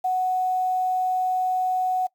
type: tone with quantisation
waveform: sine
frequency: 740 Hz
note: F#5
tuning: in tune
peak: -20 dBFS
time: 0.04-2.07 s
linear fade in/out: 10 ms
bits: 8
effects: noise-tail reverb RT60 0.1 s tail -21 dB re dry